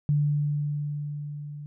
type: tone with level ramp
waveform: sine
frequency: 146.83 Hz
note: D3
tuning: in tune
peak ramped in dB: -19 to -36 dBFS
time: 0.09-1.66 s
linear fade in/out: 0 ms
effects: none